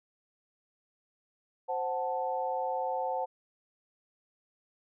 sine chord, F# diminished, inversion second, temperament equal, 523.3 / 740 / 880 Hz, C5 / F#5 / A5, 0 / 0 / 0 cents, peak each -34 dBFS, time 1.68-3.26 s, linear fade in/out 20 ms, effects none

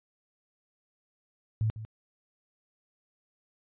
sine tone with echo, 109.6 Hz, A2, 6 cents flat, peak -24 dBFS, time 1.61-1.7 s, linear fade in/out 0 ms, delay 150 ms, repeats 1, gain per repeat -13 dB, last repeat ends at 1.85 s, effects resampled to 8000 Hz

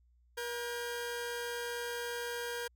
sawtooth tone pair together, 477.8 / 1607.1 Hz, A#4 / G6, +43 / +43 cents, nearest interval octave + major sixth, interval 2100 cents, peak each -34 / -38 dBFS, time 0.37-2.68 s, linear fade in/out 10 ms, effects added 60 Hz sine -64 dBFS peak until 2.75 s

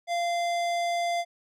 sine tone with hard clipping, 691 Hz, F5, 19 cents flat, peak -27 dBFS, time 0.07-1.25 s, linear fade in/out 50 ms, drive 17 dB, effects none

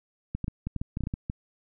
clicks, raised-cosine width 5 ms, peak -18 dBFS, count 12, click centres 0.35 / 0.443 / 0.481 / 0.67 / 0.763 / 0.815 / 0.971 / 1.007 / 1.037 / 1.071 / 1.139 / 1.299 s, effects none

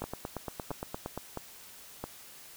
two click trains, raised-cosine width 1 ms, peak -21 / -21 dBFS, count 4 / 11, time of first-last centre 0.04-2.04 / 0.02-1.176 s, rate 1.5 / 8.65 Hz, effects white hiss -51 dBFS RMS until 2.56 s

